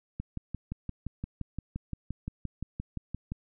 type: click train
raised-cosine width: 5 ms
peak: -22 dBFS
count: 19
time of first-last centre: 0.2-3.32 s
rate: 5.77 Hz
effects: none